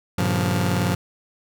sawtooth chord, G half-diminished seventh, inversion none, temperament just, 98 / 117.6 / 141.12 / 176.4 Hz, G2 / Bb2 / Db3 / F3, 0 / +16 / +31 / +18 cents, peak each -20 / -22 / -24 / -19 dBFS, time 0.18-0.95 s, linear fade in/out 5 ms, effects none

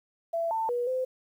sine tone with pitch steps, 669 / 893 / 484.5 / 514 Hz, E5 / A5 / B4 / C5, +25 / +25 / -33 / -31 cents, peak -26 dBFS, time 0.33-1.05 s, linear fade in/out 10 ms, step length 180 ms, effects 10-bit

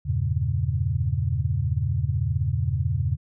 sine chord, E diminished seventh, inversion none, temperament equal, 82.41 / 98 / 116.54 / 138.59 Hz, E2 / G2 / Bb2 / Db3, 0 / 0 / 0 / 0 cents, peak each -27 dBFS, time 0.05-3.17 s, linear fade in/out 20 ms, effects none

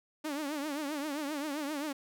sawtooth tone with vibrato, 293.7 Hz, D4, in tune, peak -30 dBFS, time 0.24-1.93 s, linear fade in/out 10 ms, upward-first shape triangle, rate 7.6 Hz, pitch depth 140 cents each way, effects none

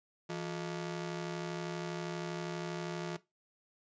sawtooth ring-modulated tone, 261.5 Hz, C4, 1 cent flat, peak -30 dBFS, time 0.29-3.17 s, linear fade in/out 10 ms, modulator 94.5 Hz, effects noise-tail reverb RT60 0.2 s tail -17 dB re dry + resampled to 16000 Hz

